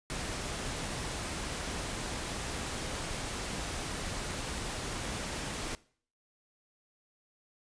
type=noise; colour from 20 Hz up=pink; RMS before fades=-37 dBFS; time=0.1-5.75 s; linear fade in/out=0 ms; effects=noise-tail reverb RT60 0.5 s tail -21 dB re dry + resampled to 22050 Hz